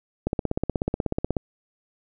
click train, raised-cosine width 2 ms, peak -10 dBFS, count 19, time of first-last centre 0.27-1.368 s, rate 16.4 Hz, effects none

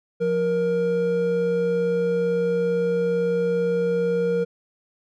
triangle tone pair together, 176.13 / 470.6 Hz, F3 / A#4, +15 / +16 cents, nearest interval octave + perfect fourth, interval 1701 cents, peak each -25 / -18 dBFS, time 0.2-4.45 s, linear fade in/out 20 ms, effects none

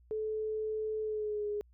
sine tone with pitch glide, 433.3 to 415.4 Hz, A4 to G#4, -27 to 0 cents, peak -32 dBFS, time 0.11-1.61 s, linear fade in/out 0 ms, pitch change -73 cents, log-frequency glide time 1.02-1.47 s, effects added 60 Hz sine -59 dBFS peak until 1.73 s

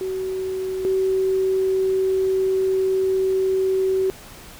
sine tone pair in turn, 376.5 / 379.8 Hz, F#4 / F#4, +30 / +45 cents, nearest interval unison, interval 15 cents, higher second, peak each -23 / -17 dBFS, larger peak second, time 0.01-0.85 / 0.85-4.1 s, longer second, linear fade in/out 0 ms, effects pink hiss -42 dBFS RMS until 4.59 s

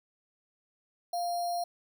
sine tone with sample-and-hold, 698.5 Hz, F5, in tune, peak -29 dBFS, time 1.13-1.64 s, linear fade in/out 5 ms, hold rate 4900 Hz, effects none

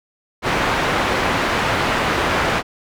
white low-pass noise, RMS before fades -19 dBFS, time 0.42-2.63 s, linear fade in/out 50 ms, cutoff 1700 Hz, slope 12 dB/octave, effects none

